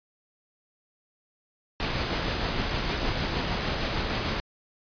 pink noise with tremolo, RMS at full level -27 dBFS, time 1.8-4.4 s, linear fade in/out 0 ms, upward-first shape sine, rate 6.5 Hz, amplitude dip 25%, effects resampled to 11025 Hz

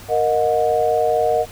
sine chord, D# minor, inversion second, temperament equal with one note detuned, 466.2 / 622.3 / 726.9 Hz, A#4 / D#5 / F#5, 0 / 0 / -31 cents, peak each -19 dBFS, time 0.08-1.46 s, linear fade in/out 50 ms, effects added 98 Hz sine -41 dBFS peak until 1.51 s + pink hiss -40 dBFS RMS until 1.51 s

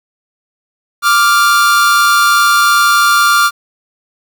45% pulse tone pair together, 1174.7 / 1397 Hz, D6 / F6, 0 / 0 cents, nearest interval minor third, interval 300 cents, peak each -10 dBFS, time 1.02-3.51 s, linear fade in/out 50 ms, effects 7-bit

